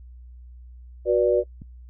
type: chord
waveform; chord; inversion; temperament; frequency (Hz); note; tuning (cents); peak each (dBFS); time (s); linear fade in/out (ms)
sine; B minor; second; equal with one note detuned; 370 / 487.6 / 587.3; F#4 / B4 / D5; 0 / -22 / 0; -21; 1.05-1.44; 50
type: click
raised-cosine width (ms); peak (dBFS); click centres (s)
5; -26; 1.619
effects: noise-tail reverb RT60 0.1 s tail -23 dB re dry + added 61 Hz sine -41 dBFS peak until 1.89 s